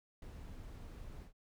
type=noise with ADSR envelope; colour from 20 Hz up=brown; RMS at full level=-45 dBFS; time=0.22-1.33 s; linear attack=4 ms; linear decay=5 ms; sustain=-4 dB; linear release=110 ms; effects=none